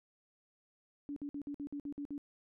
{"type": "tone bursts", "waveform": "sine", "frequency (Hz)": 287.2, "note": "D4", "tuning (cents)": -39, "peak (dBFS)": -38, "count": 9, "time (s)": [1.09, 2.179], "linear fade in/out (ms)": 0, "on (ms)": 73, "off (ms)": 54, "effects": []}